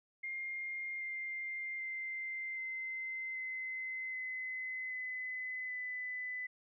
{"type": "tone with pitch steps", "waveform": "sine", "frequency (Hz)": [2119, 2102, 2085, 2068, 2052, 2035, 2019, 2002], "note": ["C7", "C7", "C7", "C7", "C7", "C7", "B6", "B6"], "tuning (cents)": [21, 7, -7, -21, -34, -49, 38, 23], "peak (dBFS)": -38, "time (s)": [0.23, 6.47], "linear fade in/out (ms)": 10, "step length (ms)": 780, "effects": []}